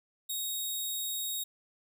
10% pulse tone, 3760 Hz, A#7, 14 cents sharp, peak -25 dBFS, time 0.29-1.44 s, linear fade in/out 10 ms, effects none

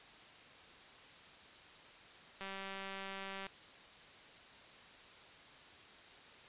click train, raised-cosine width 0.3 ms, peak -29 dBFS, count 206, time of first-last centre 2.41-3.467 s, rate 194 Hz, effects white hiss -57 dBFS RMS until 6.48 s + resampled to 8000 Hz

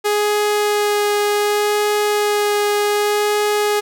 sawtooth tone with vibrato, 415.3 Hz, G#4, in tune, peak -11 dBFS, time 0.04-3.81 s, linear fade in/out 20 ms, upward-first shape sine, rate 0.66 Hz, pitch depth 9 cents each way, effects none

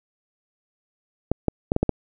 clicks, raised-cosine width 2 ms, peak -6 dBFS, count 6, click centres 1.316 / 1.483 / 1.719 / 1.764 / 1.83 / 1.893 s, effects none

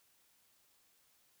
silence, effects white hiss -71 dBFS RMS until 1.4 s

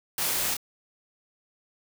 white noise with echo, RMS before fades -29 dBFS, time 0.18-0.54 s, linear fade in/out 2 ms, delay 28 ms, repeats 1, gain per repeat -3 dB, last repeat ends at 0.568 s, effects none

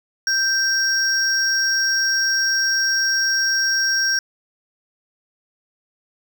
triangle tone pair together, 1568 / 5592 Hz, G6 / F8, 0 / +1 cents, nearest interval octave + minor seventh, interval 2201 cents, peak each -18 dBFS, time 0.27-4.19 s, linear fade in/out 2 ms, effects none

